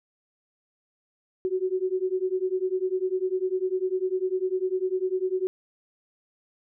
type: beating tone pair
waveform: sine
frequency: 367.7 / 377.7 Hz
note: F#4 / F#4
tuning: -11 / +36 cents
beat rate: 10 Hz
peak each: -27 dBFS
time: 1.45-5.47 s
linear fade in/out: 0 ms
effects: none